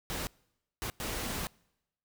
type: noise bursts at uneven times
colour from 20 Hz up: pink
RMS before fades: -36 dBFS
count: 3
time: 0.1-0.27 / 0.82-0.9 / 1-1.47 s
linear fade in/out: 0 ms
effects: noise-tail reverb RT60 0.9 s tail -26 dB re dry